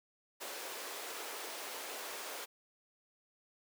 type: high-pass noise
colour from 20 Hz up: pink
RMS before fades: -44 dBFS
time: 0.4-2.46 s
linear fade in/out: 20 ms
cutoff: 390 Hz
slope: 24 dB/octave
effects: none

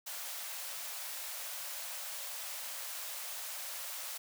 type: high-pass noise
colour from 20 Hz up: white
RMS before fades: -42 dBFS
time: 0.06-4.18 s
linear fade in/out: 10 ms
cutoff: 510 Hz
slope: 96 dB/octave
effects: none

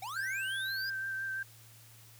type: linear sweep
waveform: square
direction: up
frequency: 716 to 5020 Hz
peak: -39 dBFS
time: 0.02-0.9 s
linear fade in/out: 5 ms
type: tone with vibrato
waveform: sine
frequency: 1566 Hz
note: G6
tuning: 2 cents flat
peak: -34 dBFS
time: 0.16-1.43 s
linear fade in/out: 5 ms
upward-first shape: sine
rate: 5.8 Hz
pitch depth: 19 cents each way
effects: added 113 Hz sine -57 dBFS peak until 2.19 s + white hiss -58 dBFS RMS until 2.19 s

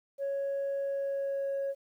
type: tone with pitch glide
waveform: sine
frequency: 554.4 to 551.2 Hz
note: C#5 to C#5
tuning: 0 to -10 cents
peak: -28 dBFS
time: 0.18-1.75 s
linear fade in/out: 50 ms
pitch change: -10 cents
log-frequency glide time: 0.81-1.53 s
effects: tanh soft clip ceiling -28 dBFS + 11-bit

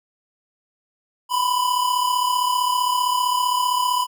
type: tone pair together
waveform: square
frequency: 987.6 / 1023 Hz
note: B5 / C6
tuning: 0 / -39 cents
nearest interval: minor second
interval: 61 cents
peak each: -20 / -25 dBFS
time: 1.29-4.07 s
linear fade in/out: 50 ms
effects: none

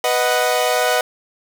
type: chord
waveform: sawtooth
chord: B major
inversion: none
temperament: equal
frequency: 493.9 / 622.3 / 740 Hz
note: B4 / D#5 / F#5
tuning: 0 / 0 / 0 cents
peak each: -16 dBFS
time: 0.04-1.01 s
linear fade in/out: 2 ms
effects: none

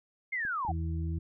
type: linear sweep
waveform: sine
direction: down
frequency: 2159 to 698.5 Hz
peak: -30 dBFS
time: 0.32-0.72 s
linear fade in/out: 10 ms
type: clicks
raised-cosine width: 3 ms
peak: -35 dBFS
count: 2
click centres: 0.451 / 0.65 s
type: harmonic tone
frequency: 82 Hz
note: E2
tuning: 9 cents flat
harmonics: 1 / 2 / 4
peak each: -31 / -37 / -43 dBFS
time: 0.68-1.19 s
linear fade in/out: 10 ms
effects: none

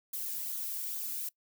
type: noise with flanger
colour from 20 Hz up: violet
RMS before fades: -37 dBFS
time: 0.13-1.29 s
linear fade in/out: 5 ms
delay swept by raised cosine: 0.37 to 1.57 ms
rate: 2.4 Hz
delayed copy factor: -0.5
effects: noise-tail reverb RT60 0.1 s tail -22 dB re dry

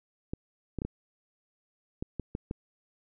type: clicks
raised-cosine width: 3 ms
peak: -20 dBFS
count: 8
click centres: 0.335 / 0.787 / 0.819 / 0.85 / 2.025 / 2.197 / 2.351 / 2.511 s
effects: none

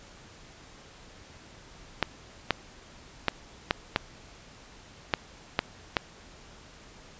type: clicks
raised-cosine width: 0.3 ms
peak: -6 dBFS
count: 8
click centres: 2.027 / 2.507 / 3.283 / 3.709 / 3.961 / 5.138 / 5.591 / 5.968 s
effects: pink hiss -51 dBFS RMS until 7.19 s + resampled to 16000 Hz

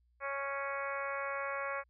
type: harmonic tone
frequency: 277.2 Hz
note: C#4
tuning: in tune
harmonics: 2 / 3 / 4 / 5 / 6 / 7 / 8 / 9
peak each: -40 / -48 / -40 / -43 / -44 / -47 / -44 / -53 dBFS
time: 0.2-1.84 s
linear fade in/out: 50 ms
effects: added 60 Hz sine -68 dBFS peak until 1.89 s

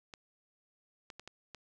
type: clicks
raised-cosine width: 0.2 ms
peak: -29 dBFS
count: 5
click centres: 0.138 / 1.102 / 1.196 / 1.276 / 1.547 s
effects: none

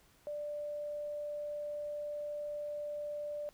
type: tone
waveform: sine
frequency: 590 Hz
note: D5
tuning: 8 cents sharp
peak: -37 dBFS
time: 0.27-3.49 s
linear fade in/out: 0 ms
effects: pink hiss -66 dBFS RMS until 3.53 s

